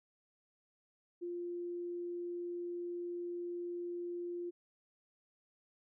sine tone, 349.2 Hz, F4, in tune, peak -38 dBFS, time 1.21-4.51 s, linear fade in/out 20 ms, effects none

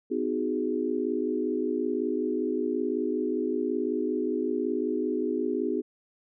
sine chord, G# minor seventh, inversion first, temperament equal with one note detuned, 253.3 / 311.1 / 370 / 415.3 Hz, B3 / D#4 / F#4 / G#4, +44 / 0 / 0 / 0 cents, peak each -31 dBFS, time 0.1-5.82 s, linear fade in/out 20 ms, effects none

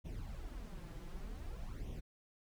brown noise with flanger, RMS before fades -45 dBFS, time 0.04-2.01 s, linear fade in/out 20 ms, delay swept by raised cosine 0.32 to 6.02 ms, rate 0.54 Hz, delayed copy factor +0.7, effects none

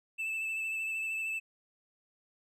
triangle tone with vibrato, 2637 Hz, E7, in tune, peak -31 dBFS, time 0.18-1.4 s, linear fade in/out 20 ms, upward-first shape sine, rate 13 Hz, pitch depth 19 cents each way, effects none

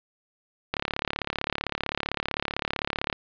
click train, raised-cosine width 0.3 ms, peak -10 dBFS, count 86, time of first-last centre 0.74-3.128 s, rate 35.6 Hz, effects resampled to 11025 Hz + 8-bit

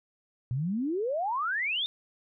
sine exponential sweep, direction up, 117.3 to 3711 Hz, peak -27 dBFS, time 0.51-1.86 s, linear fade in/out 0 ms, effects none

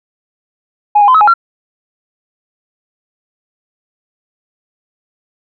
sine tone with pitch steps, 833 / 817 / 1023 / 1283 / 834 / 1369 Hz, G#5 / G#5 / C6 / E6 / G#5 / F6, +5 / -29 / -39 / -47 / +7 / -35 cents, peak -3 dBFS, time 0.95-1.34 s, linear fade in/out 10 ms, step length 65 ms, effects tanh soft clip ceiling 0 dBFS

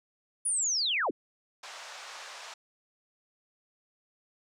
sine linear sweep, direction down, 9956 to 178.1 Hz, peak -26 dBFS, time 0.45-1.11 s, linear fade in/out 10 ms
pink band-pass noise, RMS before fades -45 dBFS, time 1.63-2.54 s, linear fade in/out 5 ms, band 670 to 7100 Hz, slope 24 dB/octave
effects none

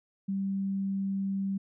sine tone, 195.1 Hz, G3, 8 cents flat, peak -28 dBFS, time 0.28-1.58 s, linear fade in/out 10 ms, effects none

